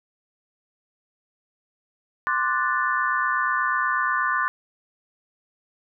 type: chord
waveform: sine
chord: D dominant seventh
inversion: third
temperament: equal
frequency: 1046.5 / 1174.7 / 1480 / 1760 Hz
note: C6 / D6 / F#6 / A6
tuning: 0 / 0 / 0 / 0 cents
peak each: -26 dBFS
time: 2.27-4.48 s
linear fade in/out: 0 ms
effects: none